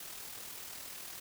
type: noise with amplitude modulation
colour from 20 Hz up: white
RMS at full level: -44 dBFS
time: 0-1.2 s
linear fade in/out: 5 ms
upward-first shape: sine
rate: 40 Hz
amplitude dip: 45%
effects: none